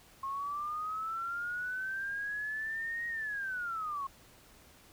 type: linear two-way sweep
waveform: sine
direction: up then down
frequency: 1075 to 1882 to 1075 Hz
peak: -34 dBFS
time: 0.23-4.07 s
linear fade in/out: 5 ms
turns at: 3.07 s
effects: pink hiss -59 dBFS RMS until 4.92 s